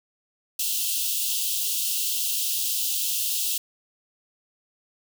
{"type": "high-pass noise", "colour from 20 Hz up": "white", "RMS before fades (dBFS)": -26, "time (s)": [0.59, 3.58], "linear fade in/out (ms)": 5, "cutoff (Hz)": 2700, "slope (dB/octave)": 96, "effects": []}